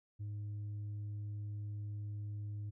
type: tone with tanh clipping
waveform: sine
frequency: 103.83 Hz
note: G#2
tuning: in tune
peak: -40 dBFS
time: 0.19-2.71 s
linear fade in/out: 20 ms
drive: 2 dB
effects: none